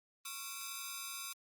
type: ring-modulated tone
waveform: 5% pulse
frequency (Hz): 1236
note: D#6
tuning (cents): -12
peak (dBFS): -27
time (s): 0.25-1.33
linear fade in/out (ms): 5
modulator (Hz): 135
effects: Opus 24 kbps